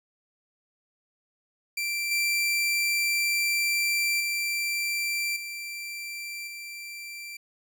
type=tone with level steps; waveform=sawtooth; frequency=2351 Hz; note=D7; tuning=1 cent sharp; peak=-24 / -20 / -23 / -31 / -34 dBFS; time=1.77-7.37 s; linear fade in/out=5 ms; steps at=2.11 / 4.2 / 5.36 / 6.47 s; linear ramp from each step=5 ms; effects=none